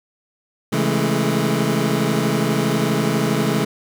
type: chord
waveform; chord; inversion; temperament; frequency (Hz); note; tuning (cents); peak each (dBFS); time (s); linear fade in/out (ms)
25% pulse; A major seventh; first; equal with one note detuned; 135.5 / 164.81 / 207.7 / 220; C#3 / E3 / G#3 / A3; -39 / 0 / 0 / 0; -19; 0.72-3.65; 10
effects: none